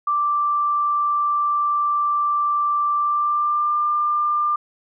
sine tone with pitch glide, 1174.7 to 1194.5 Hz, D6 to D6, 0 to +29 cents, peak -17 dBFS, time 0.07-4.56 s, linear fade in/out 5 ms, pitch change +29 cents, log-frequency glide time 2.96-3.77 s, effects none

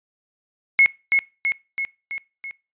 sine tone with echo, 2178 Hz, C#7, 31 cents flat, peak -10 dBFS, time 0.79-0.86 s, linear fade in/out 0 ms, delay 330 ms, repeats 5, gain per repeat -4 dB, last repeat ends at 2.51 s, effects noise-tail reverb RT60 0.3 s tail -22 dB re dry + resampled to 8000 Hz

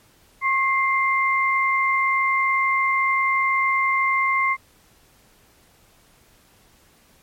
sine tone pair together, 1082.2 / 2093 Hz, C#6 / C7, -42 / 0 cents, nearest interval major seventh, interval 1142 cents, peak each -20 dBFS, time 0.41-4.57 s, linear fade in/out 50 ms, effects pink hiss -56 dBFS RMS until 7.22 s + MP3 64 kbps

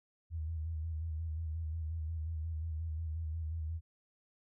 sine tone with vibrato, 80.1 Hz, E2, 49 cents flat, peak -35 dBFS, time 0.3-3.81 s, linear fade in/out 50 ms, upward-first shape square, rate 5.6 Hz, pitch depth 47 cents each way, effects none

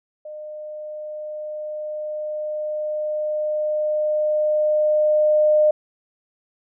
sine tone with level ramp, 608 Hz, D#5, 40 cents flat, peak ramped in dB -32 to -12 dBFS, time 0.25-5.71 s, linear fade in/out 5 ms, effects none

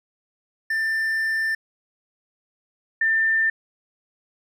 triangle / sine tone pair in turn, 1784 / 1790.9 Hz, A6 / A6, +23 / +30 cents, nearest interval unison, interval 7 cents, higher second, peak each -19 / -17 dBFS, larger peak second, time 0.7-1.55 / 3.01-3.5 s, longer first, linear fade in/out 5 ms, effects none

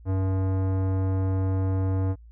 sine tone with tanh clipping, 95 Hz, F#2, 46 cents sharp, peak -24 dBFS, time 0.05-2.16 s, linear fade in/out 50 ms, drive 18 dB, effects added 57 Hz sine -45 dBFS peak until 2.31 s

